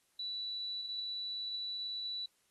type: tone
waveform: sine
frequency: 3951 Hz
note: B7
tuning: in tune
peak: -37 dBFS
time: 0.19-2.26 s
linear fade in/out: 5 ms
effects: white hiss -74 dBFS RMS until 2.5 s + AAC 32 kbps